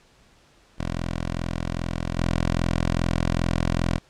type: tone with level steps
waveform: 10% pulse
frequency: 42.49 Hz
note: F1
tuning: 47 cents flat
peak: -18 / -13 dBFS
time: 0.78-3.99 s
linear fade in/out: 20 ms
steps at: 2.17 s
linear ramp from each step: 10 ms
effects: pink hiss -57 dBFS RMS until 4.09 s + low-pass 7000 Hz 12 dB/octave